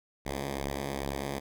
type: beating tone pair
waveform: 5% pulse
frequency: 69 / 71.4 Hz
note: C#2 / D2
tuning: -7 / -48 cents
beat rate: 2.4 Hz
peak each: -22 / -29 dBFS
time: 0.25-1.4 s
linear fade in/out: 20 ms
effects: none